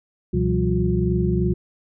sine tone cluster, 67.9 / 122.3 / 169.1 / 192 / 358.8 Hz, C#2 / B2 / E3 / G3 / F4, -35 / -16 / +44 / -36 / +47 cents, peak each -24 dBFS, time 0.33-1.54 s, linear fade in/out 10 ms, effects none

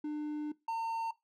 triangle tone pair in turn, 300 / 908.9 Hz, D4 / A#5, +37 / -44 cents, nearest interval octave + perfect fifth, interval 1919 cents, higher second, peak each -32 / -30 dBFS, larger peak second, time 0.04-0.52 / 0.68-1.11 s, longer first, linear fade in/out 5 ms, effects noise-tail reverb RT60 0.2 s tail -19 dB re dry

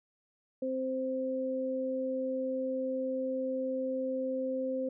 sine tone pair together, 261.6 / 521.7 Hz, C4 / C5, 0 / -5 cents, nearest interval octave, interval 1195 cents, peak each -35 / -32 dBFS, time 0.62-4.89 s, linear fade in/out 5 ms, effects none

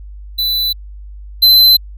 square tone pair in turn, 3990 / 4057 Hz, B7 / B7, +17 / +46 cents, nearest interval unison, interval 29 cents, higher second, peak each -14 / -5 dBFS, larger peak second, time 0.38-0.73 / 1.42-1.77 s, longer neither, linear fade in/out 10 ms, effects added 50 Hz sine -29 dBFS peak until 1.97 s

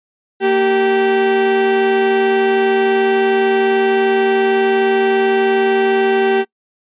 35% pulse tone pair together, 230.9 / 388.4 Hz, A#3 / G4, -16 / -16 cents, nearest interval major sixth, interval 900 cents, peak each -20 / -10 dBFS, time 0.4-6.45 s, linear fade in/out 50 ms, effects noise-tail reverb RT60 0.1 s tail -24 dB re dry + resampled to 8000 Hz

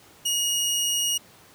20% pulse tone, 2878 Hz, F#7, 49 cents flat, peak -17 dBFS, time 0.25-1.18 s, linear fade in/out 10 ms, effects pink hiss -52 dBFS RMS until 1.54 s + high-pass 100 Hz 12 dB/octave

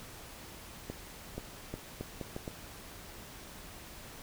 accelerating click train, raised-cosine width 2 ms, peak -24 dBFS, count 7, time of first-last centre 0.9-2.478 s, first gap 480 ms, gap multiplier 0.75, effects pink hiss -49 dBFS RMS until 4.22 s

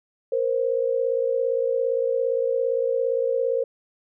sine tone pair together, 469.5 / 527 Hz, A#4 / C5, +12 / +12 cents, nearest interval major second, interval 200 cents, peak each -23 dBFS, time 0.32-3.64 s, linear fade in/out 5 ms, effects none

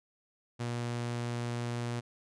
sawtooth tone, 119.6 Hz, A#2, 45 cents sharp, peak -29 dBFS, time 0.59-2.01 s, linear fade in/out 20 ms, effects resampled to 22050 Hz

